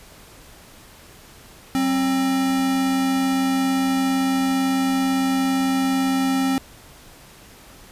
square tone pair together, 187.8 / 265.6 Hz, F#3 / C4, +26 / +26 cents, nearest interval tritone, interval 600 cents, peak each -31 / -19 dBFS, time 1.75-6.58 s, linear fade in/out 0 ms, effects pink hiss -46 dBFS RMS until 7.91 s + resampled to 32000 Hz

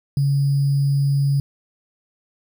sine tone with sample-and-hold, 140 Hz, C#3, 18 cents sharp, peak -15 dBFS, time 0.17-1.4 s, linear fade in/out 2 ms, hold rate 4900 Hz, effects none

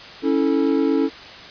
triangle chord, A major, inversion first, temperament equal with one note detuned, 277.2 / 326 / 440 Hz, C#4 / E4 / A4, 0 / -19 / 0 cents, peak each -17 / -19 / -20 dBFS, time 0.22-1.1 s, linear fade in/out 50 ms, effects white hiss -38 dBFS RMS until 1.5 s + resampled to 11025 Hz

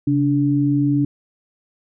sine tone pair together, 136.12 / 289.1 Hz, C#3 / D4, -31 / -27 cents, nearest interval octave + minor second, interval 1304 cents, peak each -19 / -16 dBFS, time 0.07-1.05 s, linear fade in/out 5 ms, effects none

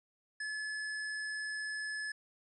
sine tone with hard clipping, 1717 Hz, A6, 43 cents flat, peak -38 dBFS, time 0.4-2.12 s, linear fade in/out 5 ms, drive 17 dB, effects resampled to 24000 Hz

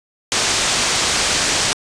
white low-pass noise, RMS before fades -18 dBFS, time 0.32-1.73 s, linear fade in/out 0 ms, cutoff 7700 Hz, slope 24 dB/octave, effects resampled to 22050 Hz

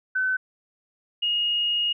sine tone pair in turn, 1518 / 2866 Hz, F#6 / F7, +44 / +44 cents, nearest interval major seventh, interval 1100 cents, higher second, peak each -21 dBFS, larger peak neither, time 0.15-0.37 / 1.22-1.93 s, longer second, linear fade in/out 10 ms, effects none

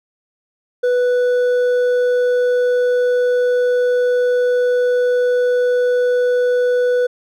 triangle tone with hard clipping, 493.9 Hz, B4, in tune, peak -14 dBFS, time 0.83-7.07 s, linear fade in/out 10 ms, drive 8 dB, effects none

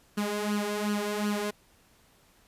sawtooth tone with flanger, 207.7 Hz, G#3, in tune, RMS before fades -30 dBFS, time 0.17-1.51 s, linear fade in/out 10 ms, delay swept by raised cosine 0.67 to 2.97 ms, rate 2.7 Hz, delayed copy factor +0.7, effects pink hiss -62 dBFS RMS until 2.47 s + resampled to 32000 Hz

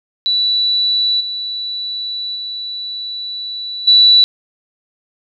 sine tone with level steps, 3951 Hz, B7, in tune, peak -12 / -20 / -22 / -5 dBFS, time 0.26-4.24 s, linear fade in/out 0 ms, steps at 1.2 / 2.35 / 3.87 s, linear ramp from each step 10 ms, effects none

